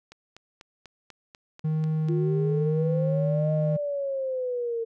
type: click train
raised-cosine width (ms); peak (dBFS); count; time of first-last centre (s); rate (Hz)
0.2; -28; 9; 0.12-2.086; 4.07
type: tone with vibrato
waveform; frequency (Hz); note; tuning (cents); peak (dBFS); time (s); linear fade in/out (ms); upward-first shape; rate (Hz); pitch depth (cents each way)
triangle; 155.56; D#3; 0; -21; 1.64-3.77; 10; sine; 1; 13
type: linear two-way sweep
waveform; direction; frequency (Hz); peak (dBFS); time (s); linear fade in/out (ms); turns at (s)
sine; up then down; 339.7 to 620 to 452.9; -26; 2.08-4.85; 20; 3.52
effects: none